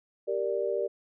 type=chord; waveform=sine; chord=G minor; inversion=none; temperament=equal; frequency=392 / 466.2 / 587.3 Hz; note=G4 / Bb4 / D5; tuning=0 / 0 / 0 cents; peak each=-31 dBFS; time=0.27-0.88 s; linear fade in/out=20 ms; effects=none